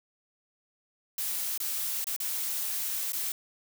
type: noise with dropouts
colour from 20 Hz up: blue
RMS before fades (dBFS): -32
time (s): 1.18-3.32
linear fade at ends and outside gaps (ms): 2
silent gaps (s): 1.577-1.601 / 2.043-2.069 / 2.164-2.201 / 3.122-3.131
effects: none